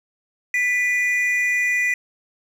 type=tone pair together; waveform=triangle; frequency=1982.2 / 2436 Hz; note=B6 / D#7; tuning=+6 / -37 cents; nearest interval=major third; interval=357 cents; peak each=-17 / -22 dBFS; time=0.54-1.94 s; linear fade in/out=2 ms; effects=none